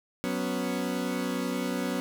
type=chord; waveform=30% pulse; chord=F# suspended fourth; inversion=none; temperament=equal; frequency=185 / 246.9 / 277.2 Hz; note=F#3 / B3 / C#4; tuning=0 / 0 / 0 cents; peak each=-31 / -29 / -31 dBFS; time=0.24-2 s; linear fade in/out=0 ms; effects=none